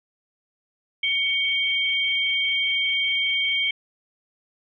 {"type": "tone pair together", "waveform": "sine", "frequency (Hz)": [2239, 3166], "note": ["C#7", "G7"], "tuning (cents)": [17, 17], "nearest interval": "tritone", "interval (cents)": 600, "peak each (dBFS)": -23, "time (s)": [1.03, 3.71], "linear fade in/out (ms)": 5, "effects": []}